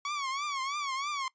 sawtooth tone with vibrato, 1119 Hz, C#6, 16 cents sharp, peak -28 dBFS, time 0.05-1.28 s, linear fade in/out 2 ms, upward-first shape triangle, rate 3.1 Hz, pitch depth 130 cents each way, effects noise-tail reverb RT60 0.1 s tail -20 dB re dry + resampled to 16000 Hz

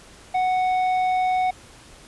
triangle tone with tanh clipping, 740 Hz, F#5, in tune, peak -20 dBFS, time 0.34-1.51 s, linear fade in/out 10 ms, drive 12 dB, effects pink hiss -47 dBFS RMS until 2.07 s + resampled to 24000 Hz

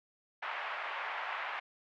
pink band-pass noise, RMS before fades -39 dBFS, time 0.42-1.6 s, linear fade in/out 10 ms, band 770 to 2500 Hz, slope 24 dB/octave, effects none

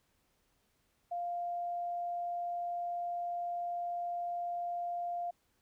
sine tone, 698.5 Hz, F5, in tune, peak -34 dBFS, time 1.11-5.31 s, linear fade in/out 10 ms, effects pink hiss -75 dBFS RMS until 5.61 s

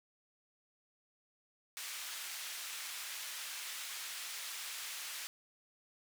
pink band-pass noise, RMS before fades -44 dBFS, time 1.77-5.27 s, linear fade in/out 0 ms, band 1900 to 16000 Hz, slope 12 dB/octave, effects none

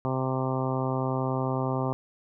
harmonic tone, 130.81 Hz, C3, in tune, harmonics 1 / 2 / 3 / 4 / 5 / 6 / 7 / 8 / 9, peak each -29 / -32 / -34 / -35 / -36 / -37 / -37 / -38 / -39 dBFS, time 0.05-1.93 s, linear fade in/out 0 ms, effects none

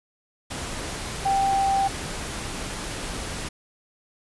sine tone in noise, 784 Hz, G5, in tune, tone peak -19 dBFS, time 1.25-1.88 s, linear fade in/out 10 ms, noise pink, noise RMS -32 dBFS, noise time 0.5-3.49 s, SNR +10 dB, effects resampled to 24000 Hz

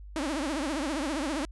sawtooth tone with vibrato, 293.7 Hz, D4, in tune, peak -25 dBFS, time 0.16-1.45 s, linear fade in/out 0 ms, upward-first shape triangle, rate 15 Hz, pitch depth 230 cents each way, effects added 50 Hz sine -42 dBFS peak until 1.51 s + resampled to 24000 Hz

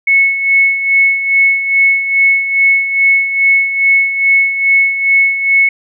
sine tone with tremolo, 2200 Hz, C#7, 14 cents flat, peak -5 dBFS, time 0.07-5.69 s, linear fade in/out 5 ms, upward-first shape sine, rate 2.4 Hz, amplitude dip 65%, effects none

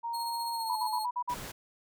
sine tone with pitch glide, 932.3 to 864.9 Hz, A#5 to A5, 0 to -30 cents, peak -32 dBFS, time 0.03-1.07 s, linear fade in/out 20 ms, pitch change -130 cents, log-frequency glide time 0.53-0.79 s
sawtooth tone with tremolo, 4293 Hz, C8, 44 cents sharp, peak -34 dBFS, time 0.13-1.06 s, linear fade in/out 20 ms, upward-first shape sine, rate 15 Hz, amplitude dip 45%
sine tone bursts, 978 Hz, B5, 17 cents flat, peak -29 dBFS, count 6, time 0.69-1.344 s, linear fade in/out 10 ms, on 69 ms, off 48 ms
pink noise, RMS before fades -42 dBFS, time 1.29-1.52 s, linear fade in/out 10 ms
effects none

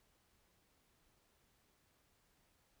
silence, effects pink hiss -75 dBFS RMS until 2.8 s

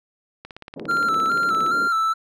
click train, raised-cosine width 0.3 ms, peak -21 dBFS, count 22, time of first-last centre 0.45-1.664 s, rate 17.3 Hz
white band-pass noise, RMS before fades -34 dBFS, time 0.76-1.88 s, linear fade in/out 5 ms, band 170 to 450 Hz, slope 24 dB/octave
triangle tone with vibrato, 1352 Hz, E6, 43 cents sharp, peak -16 dBFS, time 0.88-2.14 s, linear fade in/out 20 ms, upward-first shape square, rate 2.4 Hz, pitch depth 42 cents each way
effects none

